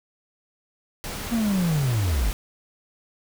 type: noise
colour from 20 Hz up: pink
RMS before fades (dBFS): -33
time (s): 1.04-2.33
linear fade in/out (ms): 0
type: linear sweep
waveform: triangle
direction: down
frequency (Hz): 239.2 to 41.49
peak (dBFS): -18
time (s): 1.31-2.32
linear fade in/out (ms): 20
effects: none